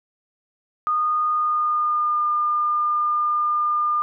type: tone with pitch glide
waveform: sine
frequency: 1228 to 1206.2 Hz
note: D#6 to D6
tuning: -23 to +46 cents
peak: -18 dBFS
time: 0.87-4.02 s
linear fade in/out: 0 ms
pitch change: -31 cents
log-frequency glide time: 1.31-2.26 s
effects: none